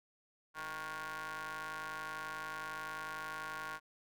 sawtooth ring-modulated tone, 160.7 Hz, E3, 44 cents flat, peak -34 dBFS, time 0.54-3.8 s, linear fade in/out 50 ms, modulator 1260 Hz, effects none

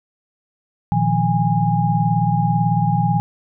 sine tone cluster, 118.7 / 156.5 / 174.8 / 820 Hz, A#2 / D#3 / F3 / G#5, +32 / +10 / +2 / -22 cents, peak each -20 dBFS, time 0.92-3.2 s, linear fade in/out 0 ms, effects none

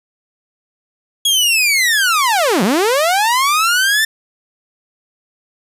sawtooth linear two-way sweep, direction down then up, 3341 to 170.2 to 1798 Hz, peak -8 dBFS, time 1.25-4.05 s, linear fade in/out 5 ms, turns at 2.63 s, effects resampled to 32000 Hz + 8-bit

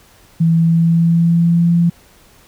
sine tone with pitch glide, 164.81 to 170.72 Hz, E3 to F3, 0 to -39 cents, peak -9 dBFS, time 0.4-1.9 s, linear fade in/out 10 ms, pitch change +61 cents, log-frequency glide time 0.52-1.73 s, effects pink hiss -48 dBFS RMS until 2.47 s

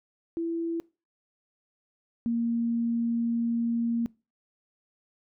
sine tone pair in turn, 333.3 / 233.1 Hz, E4 / A#3, +19 / 0 cents, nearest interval tritone, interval 619 cents, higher first, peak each -27 / -24 dBFS, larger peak second, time 0.37-0.8 / 2.26-4.06 s, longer second, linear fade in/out 0 ms, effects noise-tail reverb RT60 0.3 s tail -23 dB re dry

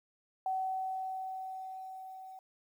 sine tone with level ramp, 757 Hz, F#5, 39 cents sharp, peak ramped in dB -30 to -46 dBFS, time 0.46-2.39 s, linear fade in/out 2 ms, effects 11-bit

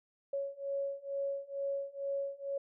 sine beating tone pair, 554.4 / 556.6 Hz, C#5 / C#5, 0 / +7 cents, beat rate 2.2 Hz, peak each -38 / -37 dBFS, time 0.33-2.58 s, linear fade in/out 5 ms, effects none

